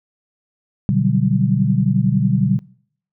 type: chord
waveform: sine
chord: G major seventh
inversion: first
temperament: equal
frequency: 123.47 / 146.83 / 185 / 196 Hz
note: B2 / D3 / F#3 / G3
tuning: 0 / 0 / 0 / 0 cents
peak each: -19 dBFS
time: 0.89-2.59 s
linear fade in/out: 0 ms
effects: noise-tail reverb RT60 0.6 s tail -23 dB re dry